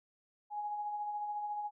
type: tone with tremolo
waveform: sine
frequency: 833 Hz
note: G#5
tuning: 5 cents sharp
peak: -34 dBFS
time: 0.5-1.71 s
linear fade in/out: 50 ms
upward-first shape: sine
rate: 14 Hz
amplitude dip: 35%
effects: none